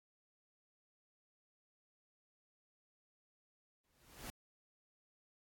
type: noise with exponential growth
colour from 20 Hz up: pink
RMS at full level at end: -45 dBFS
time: 3.84-4.3 s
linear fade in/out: 0 ms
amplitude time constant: 100 ms
effects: AAC 64 kbps